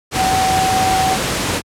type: tone in noise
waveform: sine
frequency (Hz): 757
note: F#5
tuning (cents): +39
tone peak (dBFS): -14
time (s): 0.15-1.18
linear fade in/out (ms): 50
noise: pink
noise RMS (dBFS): -18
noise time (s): 0.11-1.62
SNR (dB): +1
effects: high-pass 80 Hz 12 dB/octave + low-pass 10000 Hz 12 dB/octave